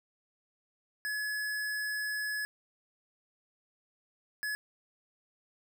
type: tone bursts at uneven times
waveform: square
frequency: 1700 Hz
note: G#6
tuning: 40 cents sharp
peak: -33 dBFS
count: 2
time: 1.05-2.45 / 4.43-4.55 s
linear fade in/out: 0 ms
effects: none